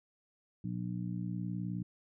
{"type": "harmonic tone", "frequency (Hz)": 59.4, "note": "A#1", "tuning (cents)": 33, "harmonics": [2, 3, 4, 5], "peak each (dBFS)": [-39, -37, -47, -45], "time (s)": [0.64, 1.83], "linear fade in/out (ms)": 5, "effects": []}